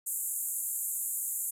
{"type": "band-pass noise", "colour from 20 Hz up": "white", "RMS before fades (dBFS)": -34, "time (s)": [0.06, 1.51], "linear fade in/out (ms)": 10, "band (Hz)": [7000, 14000], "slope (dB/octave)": 96, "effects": []}